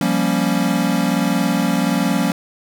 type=chord; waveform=square; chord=G half-diminished seventh; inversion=third; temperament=equal; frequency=174.61 / 196 / 233.1 / 277.2 Hz; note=F3 / G3 / Bb3 / Db4; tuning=0 / 0 / 0 / 0 cents; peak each=-22 dBFS; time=0.01-2.32 s; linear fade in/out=2 ms; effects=none